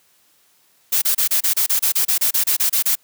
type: noise bursts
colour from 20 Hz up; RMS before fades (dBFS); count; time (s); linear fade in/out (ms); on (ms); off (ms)
blue; -17; 16; 0.92-2.955; 10; 100; 29
effects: white hiss -58 dBFS RMS until 3.03 s + high-pass 100 Hz 12 dB/octave